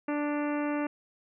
harmonic tone with a mistuned harmonic, 293.7 Hz, D4, in tune, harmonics 1 / 2 / 3 / 4 / 5 / 6 / 7 / 8 / 9, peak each -29 / -35 / -39 / -41 / -43 / -45 / -46 / -47 / -48 dBFS, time 0.08-0.87 s, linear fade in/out 5 ms, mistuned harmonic 9, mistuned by +51 cents, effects none

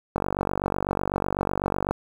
click train, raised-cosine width 1 ms, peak -10 dBFS, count 85, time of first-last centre 0.16-1.91 s, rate 48 Hz, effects 7-bit

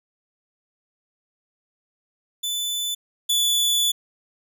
sawtooth tone pair in turn, 3500 / 3460 Hz, A7 / A7, -10 / -30 cents, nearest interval unison, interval 20 cents, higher first, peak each -21 / -15 dBFS, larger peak second, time 2.43-2.95 / 3.29-3.92 s, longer second, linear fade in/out 10 ms, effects none

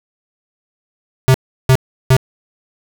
square tone bursts, 130.81 Hz, C3, in tune, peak -7 dBFS, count 3, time 1.28-2.166 s, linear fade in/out 0 ms, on 62 ms, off 350 ms, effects none

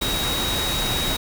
sine tone in noise, 3800 Hz, A#7, 33 cents sharp, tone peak -25 dBFS, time 0.01-1.17 s, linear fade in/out 10 ms, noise pink, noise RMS -25 dBFS, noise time 0.01-1.17 s, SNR -3 dB, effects none

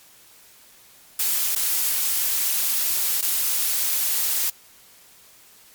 blue noise with dropouts, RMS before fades -22 dBFS, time 1.19-4.5 s, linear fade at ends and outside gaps 5 ms, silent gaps 1.552-1.559 / 3.212-3.224 s, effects white hiss -51 dBFS RMS until 5.74 s + MP3 96 kbps

